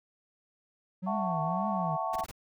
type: tone with vibrato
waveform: triangle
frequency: 180 Hz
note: F#3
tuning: 47 cents flat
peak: -30 dBFS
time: 1.02-1.97 s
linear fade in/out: 20 ms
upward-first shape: triangle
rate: 1.9 Hz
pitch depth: 280 cents each way
type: chord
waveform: sine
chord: F# minor seventh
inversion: third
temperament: just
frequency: 666 / 740 / 888 / 1110 Hz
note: E5 / F#5 / A5 / C#6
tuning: +18 / 0 / +16 / +2 cents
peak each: -35 dBFS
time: 1.06-2.25 s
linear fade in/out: 20 ms
type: noise bursts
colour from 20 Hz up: pink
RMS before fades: -43 dBFS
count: 4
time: 2.13-2.314 s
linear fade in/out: 5 ms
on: 31 ms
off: 20 ms
effects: none